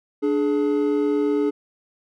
triangle tone pair together, 293.7 / 422.2 Hz, D4 / G#4, 0 / +29 cents, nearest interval tritone, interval 629 cents, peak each -19 dBFS, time 0.22-1.51 s, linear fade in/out 20 ms, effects none

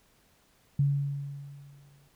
sine tone with exponential decay, 141.1 Hz, C#3, 31 cents sharp, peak -20 dBFS, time 0.79-2.08 s, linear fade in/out 5 ms, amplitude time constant 280 ms, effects pink hiss -65 dBFS RMS until 2.15 s

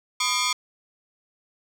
10% pulse ring-modulated tone, 1124 Hz, C#6, 24 cents sharp, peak -10 dBFS, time 0.2-0.53 s, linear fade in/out 5 ms, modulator 114 Hz, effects low-pass 11000 Hz 12 dB/octave

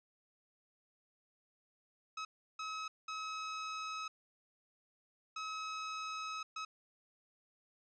sawtooth tone bursts at uneven times, 1281 Hz, E6, 50 cents flat, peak -36 dBFS, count 5, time 2.17-2.25 / 2.59-2.88 / 3.08-4.08 / 5.36-6.43 / 6.56-6.65 s, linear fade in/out 5 ms, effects resampled to 16000 Hz + 13-bit

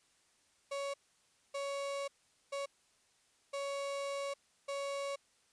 35% pulse tone bursts at uneven times, 558 Hz, C#5, 11 cents sharp, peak -35 dBFS, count 5, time 0.71-0.94 / 1.54-2.08 / 2.52-2.66 / 3.53-4.34 / 4.68-5.16 s, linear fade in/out 10 ms, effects white hiss -71 dBFS RMS until 5.52 s + resampled to 22050 Hz

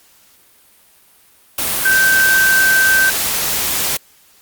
sine tone in noise, 1552 Hz, G6, 18 cents flat, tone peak -10 dBFS, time 1.85-3.1 s, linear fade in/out 5 ms, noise white, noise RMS -18 dBFS, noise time 1.58-3.97 s, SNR +5 dB, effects white hiss -50 dBFS RMS until 4.41 s + Opus 48 kbps

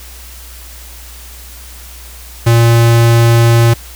square tone, 116.54 Hz, A#2, in tune, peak -6 dBFS, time 2.46-3.74 s, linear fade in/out 10 ms, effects added 60 Hz sine -32 dBFS peak until 3.95 s + white hiss -35 dBFS RMS until 3.95 s

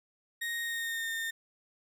35% pulse tone with pitch glide, 1864.7 to 1821.1 Hz, A#6 to A#6, 0 to -41 cents, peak -31 dBFS, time 0.41-1.31 s, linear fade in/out 10 ms, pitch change -41 cents, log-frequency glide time 0.61-1.11 s, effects none

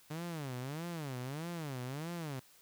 sawtooth tone with vibrato, 146.83 Hz, D3, in tune, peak -35 dBFS, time 0.1-2.4 s, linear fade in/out 10 ms, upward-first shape sine, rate 1.6 Hz, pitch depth 290 cents each way, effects white hiss -63 dBFS RMS until 2.61 s

